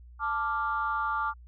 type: chord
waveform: sine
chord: D minor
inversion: second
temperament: equal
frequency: 880 / 1174.7 / 1396.9 Hz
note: A5 / D6 / F6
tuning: 0 / 0 / 0 cents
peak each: -32 / -29 / -32 dBFS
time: 0.19-1.34 s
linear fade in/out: 50 ms
effects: tanh soft clip ceiling -18 dBFS + added 60 Hz sine -47 dBFS peak until 1.47 s